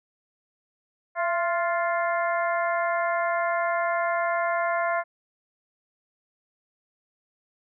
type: harmonic tone with a mistuned harmonic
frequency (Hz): 349.6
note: F4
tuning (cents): +2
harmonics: 2 / 3 / 4 / 5 / 6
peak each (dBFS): -25 / -29 / -31 / -33 / -35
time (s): 1.15-5.04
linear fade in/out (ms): 50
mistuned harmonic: 2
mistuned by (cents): -55
effects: none